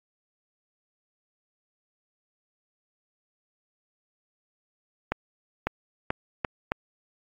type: accelerating click train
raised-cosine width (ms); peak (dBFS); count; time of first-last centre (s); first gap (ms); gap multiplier
0.5; -10; 5; 5.12-6.719; 550; 0.79
effects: AAC 48 kbps